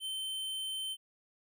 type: tone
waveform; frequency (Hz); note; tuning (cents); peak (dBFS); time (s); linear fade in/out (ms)
square; 3092; G7; -24; -36; 0-0.97; 50
effects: none